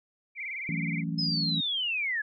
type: tone with vibrato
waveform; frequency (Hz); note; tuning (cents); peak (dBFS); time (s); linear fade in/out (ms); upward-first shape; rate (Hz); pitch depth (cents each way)
sine; 2200; C#7; -14; -33; 0.35-1.04; 50; sine; 19; 130
type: chord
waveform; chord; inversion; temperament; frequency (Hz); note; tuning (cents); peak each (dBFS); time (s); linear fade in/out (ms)
sine; F# minor seventh; third; equal; 164.81 / 185 / 220 / 277.2; E3 / F#3 / A3 / C#4; 0 / 0 / 0 / 0; -31 / -37 / -36 / -37; 0.69-1.61; 2
type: linear sweep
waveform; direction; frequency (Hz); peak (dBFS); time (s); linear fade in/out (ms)
sine; down; 5160 to 1656; -27; 1.18-2.22; 10
effects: none